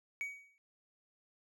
triangle tone with exponential decay, 2257 Hz, C#7, 31 cents sharp, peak -32 dBFS, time 0.21-0.58 s, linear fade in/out 0 ms, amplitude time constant 80 ms, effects none

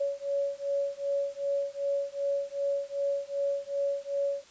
sine beating tone pair, 560 / 562.6 Hz, C#5 / C#5, +18 / +26 cents, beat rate 2.6 Hz, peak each -31 dBFS, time 0-4.44 s, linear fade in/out 10 ms, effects white hiss -55 dBFS RMS until 4.5 s + resampled to 16000 Hz

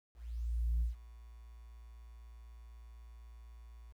sine tone with ADSR envelope, 58 Hz, A#1, 8 cents flat, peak -27 dBFS, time 0.14-3.93 s, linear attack 670 ms, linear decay 140 ms, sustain -23 dB, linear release 16 ms, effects tanh soft clip ceiling -27 dBFS + 11-bit

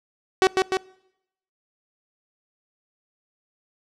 sawtooth tone with echo, 377.6 Hz, F#4, 35 cents sharp, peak -10 dBFS, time 0.42-0.47 s, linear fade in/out 0 ms, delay 150 ms, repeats 2, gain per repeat -3 dB, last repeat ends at 0.77 s, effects noise-tail reverb RT60 0.8 s tail -23 dB re dry + low-pass 6000 Hz 12 dB/octave

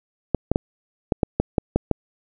clicks, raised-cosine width 2 ms, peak -4 dBFS, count 9, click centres 0.347 / 0.516 / 0.559 / 1.122 / 1.232 / 1.4 / 1.582 / 1.76 / 1.913 s, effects none

